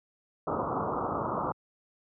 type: low-pass noise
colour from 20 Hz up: white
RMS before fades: -31 dBFS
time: 0.47-1.52 s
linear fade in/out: 2 ms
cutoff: 1300 Hz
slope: 96 dB/octave
effects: high-pass 100 Hz 12 dB/octave